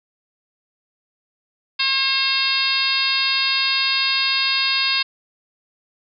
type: harmonic tone with a mistuned harmonic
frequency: 538 Hz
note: C5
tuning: 48 cents sharp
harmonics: 2 / 3 / 4 / 5 / 6 / 7 / 8 / 9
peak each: -29 / -29 / -28 / -23 / -29 / -24 / -24 / -23 dBFS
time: 1.79-5.03 s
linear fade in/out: 10 ms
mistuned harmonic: 7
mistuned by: -29 cents
effects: none